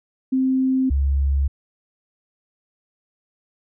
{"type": "tone pair in turn", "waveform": "sine", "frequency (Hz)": [261.6, 69.15], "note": ["C4", "C#2"], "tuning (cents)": [0, -4], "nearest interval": "octave + major seventh", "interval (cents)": 2304, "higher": "first", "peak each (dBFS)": -16, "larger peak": "neither", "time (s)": [[0.32, 0.9], [0.9, 1.48]], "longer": "neither", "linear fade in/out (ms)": 10, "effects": []}